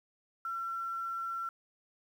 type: tone with quantisation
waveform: sine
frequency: 1354 Hz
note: E6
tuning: 46 cents sharp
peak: -34 dBFS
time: 0.45-1.49 s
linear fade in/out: 2 ms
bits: 10
effects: none